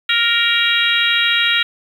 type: harmonic tone with a mistuned harmonic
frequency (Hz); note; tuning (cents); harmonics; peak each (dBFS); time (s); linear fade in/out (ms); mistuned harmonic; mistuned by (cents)
467.1; A#4; +3; 3 / 4 / 5 / 6 / 7 / 8; -20 / -20 / -20 / -20 / -20 / -20; 0.09-1.63; 5; 8; +35
effects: 7-bit